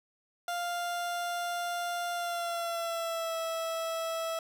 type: tone with pitch glide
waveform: 30% pulse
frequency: 698.5 to 655.5 Hz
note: F5 to E5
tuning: 0 to -10 cents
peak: -29 dBFS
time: 0.48-4.39 s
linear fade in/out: 2 ms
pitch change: -110 cents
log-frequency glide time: 2.13-3.36 s
effects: none

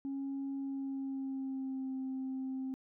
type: tone with pitch glide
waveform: sine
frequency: 274.1 to 263.2 Hz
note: C#4 to C4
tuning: -19 to +10 cents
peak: -34 dBFS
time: 0.05-2.74 s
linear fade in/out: 0 ms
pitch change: -71 cents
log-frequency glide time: 0.56-1.95 s
effects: tanh soft clip ceiling -33 dBFS

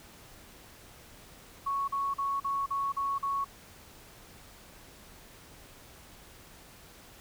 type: tone bursts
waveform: sine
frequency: 1108.7 Hz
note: C#6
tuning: in tune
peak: -28 dBFS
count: 7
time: 1.66-3.446 s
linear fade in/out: 10 ms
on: 220 ms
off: 41 ms
effects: pink hiss -53 dBFS RMS until 7.2 s

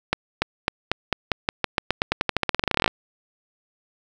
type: accelerating click train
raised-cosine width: 0.3 ms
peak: -3 dBFS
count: 29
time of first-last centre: 0.13-2.878 s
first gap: 290 ms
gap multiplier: 0.9
effects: 7-bit

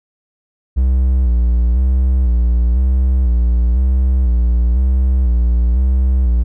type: tone with vibrato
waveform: triangle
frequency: 61.74 Hz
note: B1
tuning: in tune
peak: -8 dBFS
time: 0.76-6.44 s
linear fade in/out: 20 ms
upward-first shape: square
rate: 1 Hz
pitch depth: 69 cents each way
effects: none

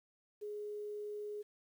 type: tone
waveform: sine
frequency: 417.3 Hz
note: G#4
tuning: 8 cents sharp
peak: -40 dBFS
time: 0.41-1.43 s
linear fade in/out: 20 ms
effects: 11-bit

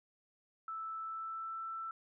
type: tone with pitch glide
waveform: sine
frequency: 1317 to 1330.8 Hz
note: E6 to E6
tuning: -2 to +16 cents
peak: -39 dBFS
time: 0.68-1.91 s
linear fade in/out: 2 ms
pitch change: +18 cents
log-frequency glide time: 0.99-1.63 s
effects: none

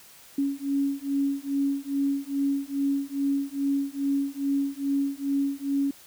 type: beating tone pair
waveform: sine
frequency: 277.2 / 279.6 Hz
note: C#4 / C#4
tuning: 0 / +15 cents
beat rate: 2.4 Hz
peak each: -27 dBFS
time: 0.38-5.91 s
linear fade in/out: 5 ms
effects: white hiss -51 dBFS RMS until 6.06 s

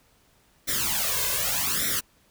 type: noise with flanger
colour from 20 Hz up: white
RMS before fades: -26 dBFS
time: 0.67-2.01 s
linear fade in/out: 20 ms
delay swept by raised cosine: 0.53 to 1.93 ms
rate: 0.84 Hz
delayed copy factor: +0.95
effects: pink hiss -62 dBFS RMS until 2.3 s

